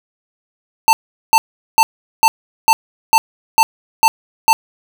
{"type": "tone bursts", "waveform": "square", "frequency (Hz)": 892, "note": "A5", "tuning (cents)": 23, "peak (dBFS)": -7, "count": 9, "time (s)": [0.88, 4.53], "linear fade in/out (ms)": 0, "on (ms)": 50, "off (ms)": 400, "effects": []}